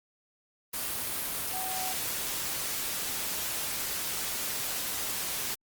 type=tone in noise; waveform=sine; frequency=752 Hz; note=F#5; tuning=28 cents sharp; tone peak=-36 dBFS; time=1.53-1.93 s; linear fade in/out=10 ms; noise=white; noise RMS=-33 dBFS; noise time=0.73-5.55 s; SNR=-6 dB; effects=Opus 32 kbps